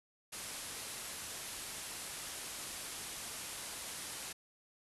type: low-pass noise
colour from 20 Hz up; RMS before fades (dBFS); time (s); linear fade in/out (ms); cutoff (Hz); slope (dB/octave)
white; -45; 0.32-4.33; 10; 12000; 96
effects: none